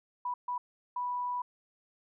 sine tone bursts at uneven times, 984 Hz, B5, 7 cents flat, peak -31 dBFS, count 3, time 0.25-0.34 / 0.48-0.58 / 0.96-1.42 s, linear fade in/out 5 ms, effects none

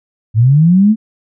sine linear sweep, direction up, 103.83 to 224.7 Hz, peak -5 dBFS, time 0.34-0.96 s, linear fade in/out 50 ms, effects none

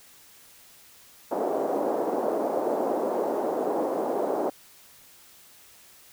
white band-pass noise, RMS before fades -27 dBFS, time 1.31-4.5 s, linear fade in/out 5 ms, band 290 to 710 Hz, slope 24 dB/octave, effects white hiss -53 dBFS RMS until 6.12 s

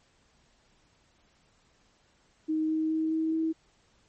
sine tone with pitch steps, 313.5 / 315.5 / 317.5 / 319.5 / 321.6 Hz, D#4 / D#4 / D#4 / D#4 / E4, +13 / +24 / +35 / +46 / -43 cents, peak -25 dBFS, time 2.48-3.53 s, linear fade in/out 20 ms, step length 210 ms, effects pink hiss -66 dBFS RMS until 4.08 s + MP3 32 kbps

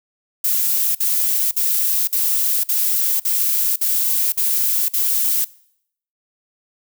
violet noise bursts, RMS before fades -18 dBFS, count 9, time 0.44-5.446 s, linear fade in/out 5 ms, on 510 ms, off 52 ms, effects noise-tail reverb RT60 0.7 s tail -22 dB re dry

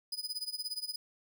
40% pulse tone with tremolo, 4978 Hz, D#8, in tune, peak -32 dBFS, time 0.12-0.96 s, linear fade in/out 5 ms, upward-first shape sine, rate 17 Hz, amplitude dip 90%, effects none

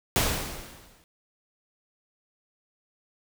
pink noise with exponential decay, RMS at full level -21 dBFS, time 0.16-1.04 s, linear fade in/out 0 ms, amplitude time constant 190 ms, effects none

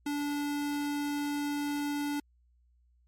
square tone, 290 Hz, D4, 22 cents flat, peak -31 dBFS, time 0.06-2.2 s, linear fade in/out 5 ms, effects added 60 Hz sine -63 dBFS peak until 3.07 s + MP3 64 kbps

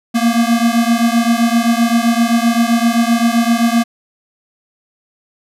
square beating tone pair, 230 / 237.7 Hz, A#3 / A#3, -23 / +34 cents, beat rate 7.7 Hz, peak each -14 / -15 dBFS, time 0.14-3.84 s, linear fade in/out 20 ms, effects resampled to 32000 Hz

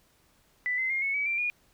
sine tone with pitch steps, 1988 / 2057 / 2128 / 2202 / 2278 / 2357 / 2439 Hz, B6 / C7 / C7 / C#7 / C#7 / D7 / D#7, +11 / -30 / +29 / -12 / +47 / +6 / -35 cents, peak -26 dBFS, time 0.66-1.5 s, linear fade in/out 0 ms, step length 120 ms, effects pink hiss -65 dBFS RMS until 1.73 s

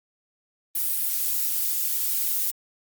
violet noise, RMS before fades -25 dBFS, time 0.75-2.51 s, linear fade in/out 5 ms, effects Opus 32 kbps

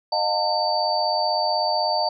sine tone cluster, 614 / 710 / 897 / 4590 Hz, D#5 / F5 / A5 / D8, -23 / +28 / +33 / -40 cents, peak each -25 dBFS, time 0.12-2.09 s, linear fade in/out 5 ms, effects none

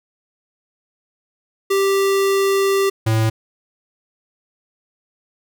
square tone pair in turn, 392 / 111.05 Hz, G4 / A2, 0 / +16 cents, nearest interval octave + minor seventh, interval 2184 cents, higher first, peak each -15 dBFS, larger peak neither, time 1.7-2.9 / 3.06-3.3 s, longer first, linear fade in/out 10 ms, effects none

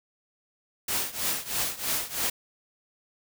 white noise with tremolo, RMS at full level -26 dBFS, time 0.88-2.3 s, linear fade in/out 5 ms, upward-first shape triangle, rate 3.1 Hz, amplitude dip 90%, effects none

